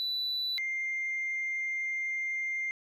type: tone pair in turn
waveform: sine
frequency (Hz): 3971 / 2104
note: B7 / C7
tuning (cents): +9 / +9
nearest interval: major seventh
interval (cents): 1100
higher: first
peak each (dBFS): -28 / -29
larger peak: first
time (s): 0-0.58 / 0.58-2.71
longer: second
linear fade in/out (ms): 0
effects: tanh soft clip ceiling -27 dBFS